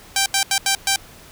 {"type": "tone bursts at uneven times", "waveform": "5% pulse", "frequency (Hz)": 784, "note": "G5", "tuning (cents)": 0, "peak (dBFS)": -4, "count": 5, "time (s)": [[0.16, 0.26], [0.34, 0.43], [0.51, 0.58], [0.66, 0.75], [0.87, 0.96]], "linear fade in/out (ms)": 2, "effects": ["pink hiss -44 dBFS RMS until 1.31 s"]}